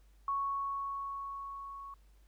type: tone with level ramp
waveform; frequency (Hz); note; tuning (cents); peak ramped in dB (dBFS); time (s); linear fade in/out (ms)
sine; 1108.7; C#6; 0; -30 to -44; 0.28-1.94; 2
effects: added 50 Hz sine -59 dBFS peak until 2.27 s + pink hiss -73 dBFS RMS until 2.27 s